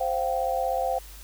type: chord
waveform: sine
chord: C suspended fourth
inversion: none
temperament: equal with one note detuned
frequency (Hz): 523.3 / 698.5 / 775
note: C5 / F5 / G5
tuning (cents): 0 / 0 / -20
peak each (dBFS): -28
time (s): 0-0.99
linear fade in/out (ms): 10
effects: added 50 Hz sine -43 dBFS peak until 1.23 s + white hiss -48 dBFS RMS until 1.23 s